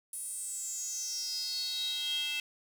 square tone with high-pass filter sweep, 293.7 Hz, D4, in tune, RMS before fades -36 dBFS, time 0.13-2.4 s, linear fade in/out 2 ms, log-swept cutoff 10000 to 2800 Hz, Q 8.7, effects none

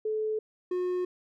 sine / triangle tone pair in turn, 432.8 / 361.7 Hz, A4 / F#4, -29 / -39 cents, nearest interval minor third, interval 310 cents, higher first, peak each -27 / -25 dBFS, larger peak second, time 0.05-0.39 / 0.71-1.05 s, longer neither, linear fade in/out 5 ms, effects none

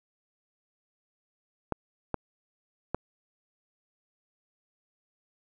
clicks, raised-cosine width 1 ms, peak -14 dBFS, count 3, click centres 1.723 / 2.143 / 2.946 s, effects none

